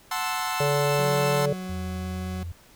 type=chord; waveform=sawtooth; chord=F# half-diminished seventh; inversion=none; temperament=equal; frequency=740 / 880 / 1046.5 / 1318.5 Hz; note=F#5 / A5 / C6 / E6; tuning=0 / 0 / 0 / 0 cents; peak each=-28 dBFS; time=0.11-1.46 s; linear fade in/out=5 ms
type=harmonic tone; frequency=143.7 Hz; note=D3; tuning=37 cents flat; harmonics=1 / 3 / 4; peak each=-26 / -26 / -26 dBFS; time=0.6-1.53 s; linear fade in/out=5 ms
type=tone; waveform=40% pulse; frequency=185 Hz; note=F#3; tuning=in tune; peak=-31 dBFS; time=0.99-2.43 s; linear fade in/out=0 ms
type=tone with pitch glide; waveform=sine; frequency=83.7 to 85.51 Hz; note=E2 to F2; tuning=+27 to -36 cents; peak=-31 dBFS; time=1.69-2.52 s; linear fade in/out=5 ms; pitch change=+37 cents; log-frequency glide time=1.93-2.34 s
effects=pink hiss -54 dBFS RMS until 2.75 s